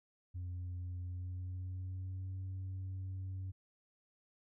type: tone with pitch glide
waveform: sine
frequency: 89.6 to 94.33 Hz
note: F2 to F#2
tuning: +45 to +34 cents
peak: -37 dBFS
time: 0.34-3.52 s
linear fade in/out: 20 ms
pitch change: +89 cents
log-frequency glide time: 0.97-2.36 s
effects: tanh soft clip ceiling -38 dBFS